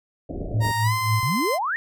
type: low-pass noise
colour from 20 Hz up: pink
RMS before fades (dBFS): -31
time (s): 0.29-0.72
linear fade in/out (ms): 5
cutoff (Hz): 700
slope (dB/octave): 96
type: tone with tremolo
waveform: sine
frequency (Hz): 110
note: A2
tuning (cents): 0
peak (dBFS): -17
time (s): 0.53-1.21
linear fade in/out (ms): 20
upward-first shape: triangle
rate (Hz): 3.7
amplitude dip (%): 95
type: tone with pitch glide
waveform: 30% pulse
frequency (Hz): 932.3 to 1034.5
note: A#5 to C6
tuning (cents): 0 to -20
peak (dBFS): -20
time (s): 0.6-1.59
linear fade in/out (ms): 50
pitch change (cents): +180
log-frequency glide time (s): 0.82-0.93
type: exponential sweep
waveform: sine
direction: up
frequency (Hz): 110 to 1917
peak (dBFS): -22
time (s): 1.23-1.76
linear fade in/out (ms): 0
effects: none